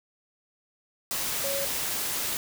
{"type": "tone in noise", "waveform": "sine", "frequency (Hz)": 554.4, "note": "C#5", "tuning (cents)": 0, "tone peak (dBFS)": -30, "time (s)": [1.44, 1.65], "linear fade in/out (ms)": 0, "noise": "white", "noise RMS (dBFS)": -30, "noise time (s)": [1.11, 2.37], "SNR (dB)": -3, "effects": []}